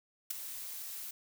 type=noise with ADSR envelope; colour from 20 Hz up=blue; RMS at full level=-32 dBFS; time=0.3-1.11 s; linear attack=9 ms; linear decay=8 ms; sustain=-11 dB; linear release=5 ms; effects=none